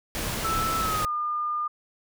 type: noise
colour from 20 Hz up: pink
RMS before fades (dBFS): -30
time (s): 0.15-1.05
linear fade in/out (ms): 0
type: tone with pitch glide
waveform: sine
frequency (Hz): 1318.5 to 1209.1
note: E6 to D#6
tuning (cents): 0 to -50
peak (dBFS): -25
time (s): 0.44-1.68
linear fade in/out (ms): 10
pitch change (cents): -150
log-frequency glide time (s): 0.8-1.1
effects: none

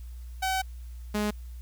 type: tone pair in turn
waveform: sawtooth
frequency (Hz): 760 / 209.4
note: F#5 / G#3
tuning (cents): +46 / +15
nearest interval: octave + minor seventh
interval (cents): 2231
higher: first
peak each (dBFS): -22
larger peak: neither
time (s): 0.42-0.62 / 1.14-1.31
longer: first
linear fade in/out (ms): 10
effects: added 60 Hz sine -38 dBFS peak until 1.61 s + white hiss -61 dBFS RMS until 1.61 s

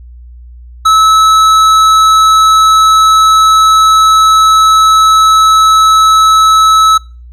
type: tone with tanh clipping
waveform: sine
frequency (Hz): 1300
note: E6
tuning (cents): -24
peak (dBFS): -5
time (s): 0.85-6.98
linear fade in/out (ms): 10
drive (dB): 13
effects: noise-tail reverb RT60 0.4 s tail -26 dB re dry + added 60 Hz sine -29 dBFS peak until 7.32 s

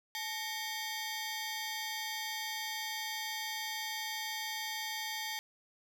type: ring-modulated tone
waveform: 15% pulse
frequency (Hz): 1360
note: F6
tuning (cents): -46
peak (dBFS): -27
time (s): 0.15-5.39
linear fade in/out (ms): 0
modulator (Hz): 493
effects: none

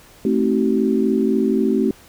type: chord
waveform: sine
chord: A diminished seventh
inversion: none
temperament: just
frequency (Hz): 220 / 264 / 316.8 / 380.2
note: A3 / C4 / Eb4 / Gb4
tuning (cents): 0 / +16 / +31 / +47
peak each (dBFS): -19 / -20 / -24 / -20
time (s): 0.25-1.91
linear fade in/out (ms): 2
effects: pink hiss -47 dBFS RMS until 2.08 s

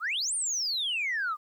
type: exponential two-way sweep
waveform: sine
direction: up then down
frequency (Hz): 1174.7 to 9400 to 1174.7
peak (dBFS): -26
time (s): 0-1.37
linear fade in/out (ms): 50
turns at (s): 0.34
effects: tanh soft clip ceiling -24 dBFS + 11-bit

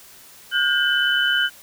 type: tone cluster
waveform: sine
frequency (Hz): 1442 / 1581 / 3014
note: F#6 / G6 / F#7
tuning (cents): -45 / +14 / +31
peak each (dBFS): -21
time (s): 0.51-1.5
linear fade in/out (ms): 50
effects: white hiss -46 dBFS RMS until 1.62 s

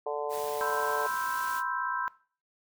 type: harmonic tone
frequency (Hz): 146.83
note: D3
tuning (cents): 0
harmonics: 3 / 4 / 5 / 6 / 7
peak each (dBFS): -33 / -35 / -37 / -39 / -40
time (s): 0.06-1.07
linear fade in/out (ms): 5
type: noise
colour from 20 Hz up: white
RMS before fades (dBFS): -43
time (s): 0.29-1.63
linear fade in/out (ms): 50
type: chord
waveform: sine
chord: C major seventh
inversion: third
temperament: equal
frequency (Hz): 987.8 / 1046.5 / 1318.5 / 1568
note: B5 / C6 / E6 / G6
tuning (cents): 0 / 0 / 0 / 0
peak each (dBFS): -34 / -35 / -36 / -34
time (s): 0.61-2.08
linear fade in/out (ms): 0
effects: noise-tail reverb RT60 0.4 s tail -19 dB re dry

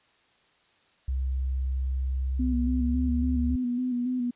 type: tone with pitch glide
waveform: sine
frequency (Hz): 65.41 to 70.92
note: C2 to C#2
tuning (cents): 0 to +40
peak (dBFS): -25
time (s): 1.08-3.56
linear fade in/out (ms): 5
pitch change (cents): +140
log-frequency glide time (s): 2.69-3.03
type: tone with vibrato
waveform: sine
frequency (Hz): 247.9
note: B3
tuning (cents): +7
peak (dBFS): -25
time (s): 2.39-4.31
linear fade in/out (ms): 10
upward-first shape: square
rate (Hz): 3.6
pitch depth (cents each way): 34
effects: white hiss -64 dBFS RMS until 4.35 s + resampled to 8000 Hz

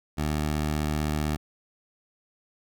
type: tone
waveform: 15% pulse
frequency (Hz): 75.7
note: D#2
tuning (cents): -47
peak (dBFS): -19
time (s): 0.17-1.37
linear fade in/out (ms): 20
effects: none

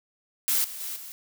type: noise with level steps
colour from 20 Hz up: blue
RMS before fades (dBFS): -24 / -38 / -34 / -41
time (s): 0.48-1.12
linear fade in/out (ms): 0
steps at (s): 0.64 / 0.8 / 0.96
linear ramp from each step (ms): 5
effects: none

